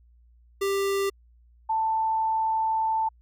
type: tone pair in turn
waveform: square / sine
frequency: 394.6 / 885.8 Hz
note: G4 / A5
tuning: +11 / +11 cents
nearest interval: octave + major second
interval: 1400 cents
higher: second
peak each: -24 / -22 dBFS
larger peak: second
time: 0.61-1.1 / 1.69-3.09 s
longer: second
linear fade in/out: 10 ms
effects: added 59 Hz sine -54 dBFS peak until 3.21 s